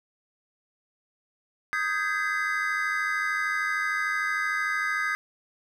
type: chord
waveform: triangle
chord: Ab major seventh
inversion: second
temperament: equal with one note detuned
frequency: 1244.5 / 1568 / 1661.2 / 2043 Hz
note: Eb6 / G6 / Ab6 / C7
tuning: 0 / 0 / 0 / -42 cents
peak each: -29 dBFS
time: 1.73-5.15 s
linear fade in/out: 0 ms
effects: none